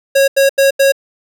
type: tone bursts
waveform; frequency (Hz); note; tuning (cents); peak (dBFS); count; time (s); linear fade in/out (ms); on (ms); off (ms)
square; 548; C#5; -20; -8; 4; 0.15-0.922; 10; 130; 84
effects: none